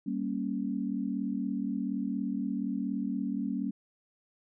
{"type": "chord", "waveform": "sine", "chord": "G diminished", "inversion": "none", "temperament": "equal", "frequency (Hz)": [196, 233.1, 277.2], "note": ["G3", "Bb3", "Db4"], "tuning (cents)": [0, 0, 0], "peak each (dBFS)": -34, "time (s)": [0.06, 3.71], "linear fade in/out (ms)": 10, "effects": []}